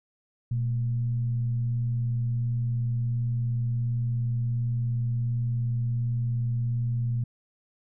sine tone with frequency modulation, 120 Hz, B2, 49 cents flat, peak -24 dBFS, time 0.51-7.24 s, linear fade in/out 5 ms, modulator 98.6 Hz, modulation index 0.24, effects none

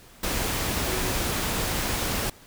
sine tone in noise, 370 Hz, F#4, in tune, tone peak -33 dBFS, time 0.87-1.12 s, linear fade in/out 5 ms, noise pink, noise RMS -27 dBFS, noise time 0.23-2.3 s, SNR -9 dB, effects pink hiss -51 dBFS RMS until 2.46 s

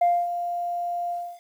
sine tone with ADSR envelope, 698.5 Hz, F5, in tune, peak -14 dBFS, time 0.01-1.4 s, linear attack 8 ms, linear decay 250 ms, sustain -11 dB, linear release 290 ms, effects tanh soft clip ceiling -14 dBFS + 9-bit

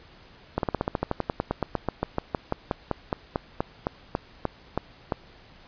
slowing click train, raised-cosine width 1 ms, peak -10 dBFS, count 30, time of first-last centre 0.58-5.122 s, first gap 52 ms, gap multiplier 1.07, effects pink hiss -52 dBFS RMS until 5.67 s + resampled to 11025 Hz

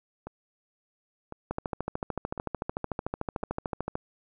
two click trains, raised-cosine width 1 ms, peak -24 / -16 dBFS, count 4 / 34, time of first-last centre 0.27-3.431 / 1.51-3.954 s, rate 0.949 / 13.5 Hz, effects none

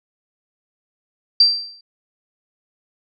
sine tone with exponential decay, 4699 Hz, D8, in tune, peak -6 dBFS, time 1.4-1.81 s, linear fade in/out 5 ms, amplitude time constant 87 ms, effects none

